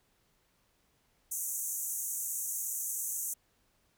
pink band-pass noise, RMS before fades -36 dBFS, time 1.31-3.34 s, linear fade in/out 10 ms, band 6200 to 16000 Hz, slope 96 dB/octave, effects pink hiss -72 dBFS RMS until 3.97 s

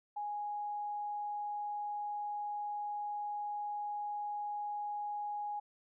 sine tone, 829 Hz, G#5, 3 cents flat, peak -36 dBFS, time 0.16-5.6 s, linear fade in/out 10 ms, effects none

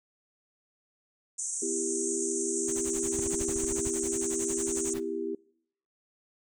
white band-pass noise, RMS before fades -34 dBFS, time 1.38-4.94 s, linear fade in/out 10 ms, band 6100 to 8900 Hz, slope 96 dB/octave
sine chord, E minor, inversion second, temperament just, 247.2 / 329.6 / 395.6 Hz, B3 / E4 / G4, +2 / 0 / +16 cents, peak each -39 / -35 / -33 dBFS, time 1.62-5.35 s, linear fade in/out 5 ms
pink noise with tremolo, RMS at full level -42 dBFS, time 2.67-5.03 s, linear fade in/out 20 ms, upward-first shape sine, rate 11 Hz, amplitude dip 100%
brown noise bursts, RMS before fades -35 dBFS, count 10, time 3.18-3.877 s, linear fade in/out 5 ms, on 22 ms, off 53 ms
effects noise-tail reverb RT60 0.7 s tail -25 dB re dry

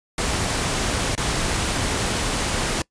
pink noise with dropouts, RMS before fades -23 dBFS, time 0.18-2.82 s, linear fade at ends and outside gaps 2 ms, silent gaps 1.152-1.177 s, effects noise-tail reverb RT60 0.1 s tail -23 dB re dry + resampled to 22050 Hz

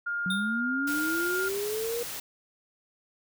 sine tone, 1411 Hz, F6, 17 cents sharp, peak -28 dBFS, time 0.06-1.49 s, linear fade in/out 10 ms
sine linear sweep, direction up, 180 to 480 Hz, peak -29 dBFS, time 0.26-2.03 s, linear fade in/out 2 ms
square tone with exponential decay, 3647 Hz, A#7, 39 cents flat, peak -29 dBFS, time 0.3-0.61 s, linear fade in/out 5 ms, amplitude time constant 67 ms
white noise, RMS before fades -37 dBFS, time 0.87-2.2 s, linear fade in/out 5 ms
effects none

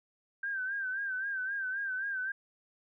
sine tone with vibrato, 1566 Hz, G6, 2 cents flat, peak -32 dBFS, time 0.43-2.32 s, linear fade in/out 5 ms, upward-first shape sine, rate 3.8 Hz, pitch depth 73 cents each way, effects none

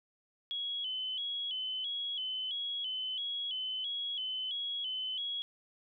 sine tone with vibrato, 3179 Hz, G7, 24 cents sharp, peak -34 dBFS, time 0.51-5.42 s, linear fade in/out 0 ms, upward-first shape square, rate 1.5 Hz, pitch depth 78 cents each way, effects none

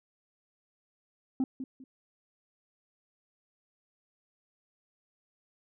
sine tone with echo, 261.6 Hz, C4, in tune, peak -22 dBFS, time 1.4-1.44 s, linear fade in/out 2 ms, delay 200 ms, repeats 2, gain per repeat -12 dB, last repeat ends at 1.84 s, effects tanh soft clip ceiling -24 dBFS

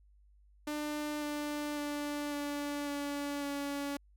sawtooth tone with pitch steps, 298.5 / 295.4 / 292.4 / 289.3 / 286.3 / 283.4 Hz, D4 / D4 / D4 / D4 / D4 / C#4, +28 / +10 / -7 / -26 / -44 / +38 cents, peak -31 dBFS, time 0.67-3.97 s, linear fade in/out 5 ms, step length 550 ms, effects added 50 Hz sine -60 dBFS peak until 4.16 s

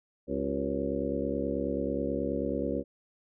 harmonic tone with a mistuned harmonic, 69.3 Hz, C#2, in tune, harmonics 1 / 2 / 3 / 4 / 5 / 6 / 7 / 8, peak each -40 / -44 / -36 / -34 / -37 / -38 / -35 / -36 dBFS, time 0.27-2.84 s, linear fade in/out 50 ms, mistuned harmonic 6, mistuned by -100 cents, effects none

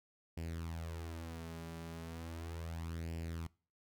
sawtooth tone with flanger, 82.6 Hz, E2, 4 cents sharp, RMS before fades -44 dBFS, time 0.37-3.47 s, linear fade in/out 5 ms, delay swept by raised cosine 0.39 to 5.09 ms, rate 0.36 Hz, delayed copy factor +0.65, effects noise-tail reverb RT60 0.4 s tail -23 dB re dry

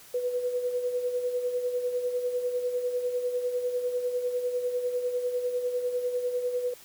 sine tone with tremolo, 493.9 Hz, B4, in tune, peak -24 dBFS, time 0.14-6.74 s, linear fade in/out 5 ms, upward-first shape sine, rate 10 Hz, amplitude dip 55%, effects white hiss -51 dBFS RMS until 6.84 s

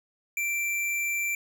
square tone, 2349 Hz, D7, in tune, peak -27 dBFS, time 0.37-1.35 s, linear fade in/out 2 ms, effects none

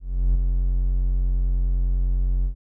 triangle tone with ADSR envelope, 44.81 Hz, F1, 45 cents sharp, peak -12 dBFS, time 0-2.55 s, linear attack 350 ms, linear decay 4 ms, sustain -4 dB, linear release 96 ms, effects none

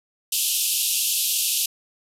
white band-pass noise, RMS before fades -23 dBFS, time 0.32-1.66 s, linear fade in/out 5 ms, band 2600 to 14000 Hz, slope 96 dB/octave, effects none

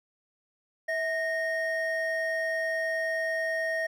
triangle tone pair together, 648 / 1854.7 Hz, E5 / A#6, -30 / -9 cents, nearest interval octave + tritone, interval 1821 cents, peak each -28 / -28 dBFS, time 0.88-3.87 s, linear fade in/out 10 ms, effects none

